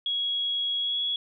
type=tone with pitch glide; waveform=sine; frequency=3323 to 3356 Hz; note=G#7 to G#7; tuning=0 to +17 cents; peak=-25 dBFS; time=0.06-1.16 s; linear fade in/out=2 ms; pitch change=+17 cents; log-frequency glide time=0.79-0.99 s; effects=none